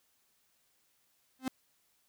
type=tone with exponential growth; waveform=45% pulse; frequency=260.2 Hz; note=C4; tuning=9 cents flat; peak=-28 dBFS; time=1.39-1.48 s; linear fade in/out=2 ms; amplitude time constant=19 ms; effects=white hiss -73 dBFS RMS until 2.08 s